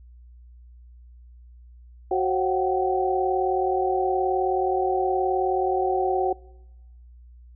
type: tone cluster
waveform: sine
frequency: 371.4 / 536 / 722 / 761 Hz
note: F#4 / C5 / F#5 / F#5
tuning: +7 / +42 / -43 / +48 cents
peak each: -23 / -30 / -29 / -25 dBFS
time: 2.11-6.33 s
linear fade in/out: 5 ms
effects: noise-tail reverb RT60 1.0 s tail -25 dB re dry + added 60 Hz sine -45 dBFS peak until 7.55 s